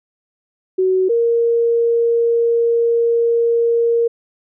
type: tone pair in turn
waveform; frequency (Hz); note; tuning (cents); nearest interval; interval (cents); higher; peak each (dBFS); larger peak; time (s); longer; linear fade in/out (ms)
sine; 374.2 / 466.3; F#4 / A#4; +20 / +1; major third; 381; second; -12; neither; 0.78-1.09 / 1.09-4.08; second; 10
effects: none